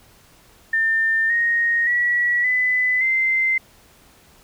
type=tone with pitch steps; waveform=sine; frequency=1800 / 1865.6 / 1933.7 / 2004 / 2077 Hz; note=A6 / A#6 / B6 / B6 / C7; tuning=+39 / +1 / -37 / +25 / -13 cents; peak=-16 dBFS; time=0.73-3.58 s; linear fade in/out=5 ms; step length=570 ms; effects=pink hiss -52 dBFS RMS until 4.43 s